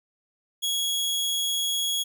sawtooth tone, 3332 Hz, G#7, 5 cents sharp, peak -21 dBFS, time 0.62-2.04 s, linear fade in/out 20 ms, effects none

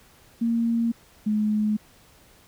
sine tone pair in turn, 231.6 / 212.4 Hz, A#3 / G#3, -11 / +39 cents, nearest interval minor second, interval 150 cents, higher first, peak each -20 dBFS, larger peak neither, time 0.41-0.92 / 1.26-1.77 s, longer neither, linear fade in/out 10 ms, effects pink hiss -55 dBFS RMS until 2.47 s

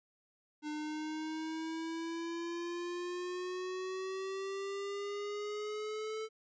square exponential sweep, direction up, 300 to 440 Hz, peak -38 dBFS, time 0.62-6.29 s, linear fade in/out 50 ms, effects resampled to 16000 Hz

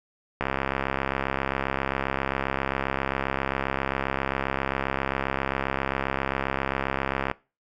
click train, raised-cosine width 0.5 ms, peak -10 dBFS, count 467, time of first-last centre 0.41-7.314 s, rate 67.5 Hz, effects noise-tail reverb RT60 0.3 s tail -21 dB re dry

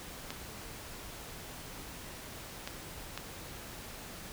clicks, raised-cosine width 0.2 ms, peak -20 dBFS, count 3, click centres 0.305 / 2.675 / 3.176 s, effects pink hiss -46 dBFS RMS until 4.32 s

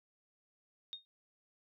sine tone with exponential decay, 3699 Hz, A#7, 14 cents flat, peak -37 dBFS, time 0.93-1.05 s, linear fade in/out 0 ms, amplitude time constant 26 ms, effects none

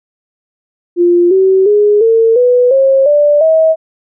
sine tone with pitch steps, 349.2 / 380.8 / 415.3 / 452.9 / 493.8 / 538.5 / 587.3 / 640.4 Hz, F4 / F#4 / G#4 / A#4 / B4 / C5 / D5 / D#5, 0 / +50 / 0 / -50 / 0 / +50 / 0 / +50 cents, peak -5 dBFS, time 0.96-3.76 s, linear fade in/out 50 ms, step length 350 ms, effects none

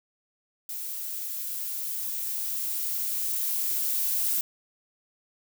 violet noise with level ramp, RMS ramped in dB -35 to -26 dBFS, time 0.69-4.41 s, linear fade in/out 2 ms, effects none

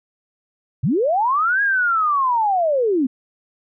sine linear two-way sweep, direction up then down, 100.1 to 1661.2 to 241.7 Hz, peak -15 dBFS, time 0.83-3.07 s, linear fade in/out 10 ms, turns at 1.62 s, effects none

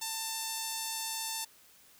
5% pulse tone with notch filter, 893 Hz, A5, 25 cents sharp, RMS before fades -37 dBFS, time 0.01-1.45 s, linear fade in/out 10 ms, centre 2100 Hz, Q 1.4, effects white hiss -60 dBFS RMS until 1.99 s

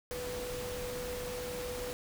sine tone in noise, 493.9 Hz, B4, in tune, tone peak -38 dBFS, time 0.11-1.93 s, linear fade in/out 0 ms, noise pink, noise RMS -42 dBFS, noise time 0.11-1.93 s, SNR +1 dB, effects none

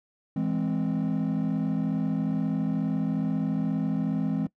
triangle chord, E augmented, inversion none, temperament equal with one note detuned, 164.81 / 207.1 / 261.6 Hz, E3 / G#3 / B#3, 0 / -5 / 0 cents, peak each -26 dBFS, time 0.36-4.47 s, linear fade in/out 5 ms, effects noise-tail reverb RT60 0.1 s tail -21 dB re dry + tanh soft clip ceiling -18 dBFS

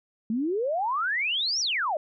sine exponential two-way sweep, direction up then down, 211 to 5890 to 572 Hz, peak -24 dBFS, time 0.3-1.97 s, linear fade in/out 2 ms, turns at 1.6 s, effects none

